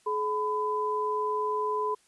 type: tone pair together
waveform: sine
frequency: 425.2 / 1004 Hz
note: G#4 / B5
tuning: +41 / +28 cents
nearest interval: octave + minor third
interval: 1487 cents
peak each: -30 / -28 dBFS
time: 0.06-1.95 s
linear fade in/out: 10 ms
effects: white hiss -64 dBFS RMS until 2.07 s + resampled to 24000 Hz